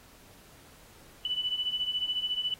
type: beating tone pair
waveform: sine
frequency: 2970 / 2984 Hz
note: F#7 / F#7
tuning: +6 / +14 cents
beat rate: 14 Hz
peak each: -34 / -30 dBFS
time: 1.25-2.54 s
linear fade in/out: 2 ms
effects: pink hiss -56 dBFS RMS until 2.59 s + AAC 48 kbps